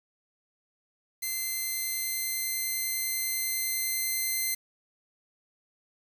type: tone with level ramp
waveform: 5% pulse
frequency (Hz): 2070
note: C7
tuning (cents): -19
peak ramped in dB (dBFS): -20 to -17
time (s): 1.22-4.55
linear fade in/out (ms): 10
effects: 8-bit